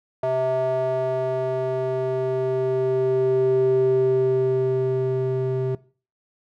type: tone with band-pass filter sweep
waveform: square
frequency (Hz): 130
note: C3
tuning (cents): -11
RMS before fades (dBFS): -22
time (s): 0.23-5.75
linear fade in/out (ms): 2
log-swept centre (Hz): 660 to 290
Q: 4.1
effects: noise-tail reverb RT60 0.4 s tail -20 dB re dry